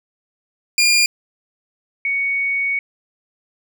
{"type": "tone pair in turn", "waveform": ["20% pulse", "sine"], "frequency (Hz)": [2408, 2230], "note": ["D7", "C#7"], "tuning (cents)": [43, 10], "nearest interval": "minor second", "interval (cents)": 133, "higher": "first", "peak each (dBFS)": [-7, -17], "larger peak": "first", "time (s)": [[0.78, 1.06], [2.05, 2.79]], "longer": "second", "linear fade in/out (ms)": 2, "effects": []}